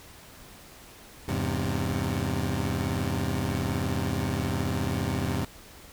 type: chord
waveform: 20% pulse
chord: E augmented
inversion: none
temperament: equal with one note detuned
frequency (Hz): 82.41 / 101.34 / 130.81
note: E2 / G#2 / B#2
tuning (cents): 0 / -42 / 0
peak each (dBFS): -26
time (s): 1.28-5.45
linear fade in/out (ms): 5
effects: pink hiss -49 dBFS RMS until 5.92 s